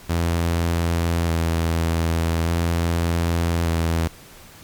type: tone with vibrato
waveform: sawtooth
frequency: 83.6 Hz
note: E2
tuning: 25 cents sharp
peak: -15 dBFS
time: 0.09-4.08 s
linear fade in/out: 10 ms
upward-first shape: square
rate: 0.42 Hz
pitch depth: 18 cents each way
effects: pink hiss -45 dBFS RMS until 4.63 s + Opus 48 kbps